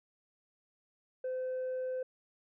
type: tone with tanh clipping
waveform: sine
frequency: 513 Hz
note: C5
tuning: 34 cents flat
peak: -34 dBFS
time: 1.24-2.03 s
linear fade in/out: 5 ms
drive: 1 dB
effects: none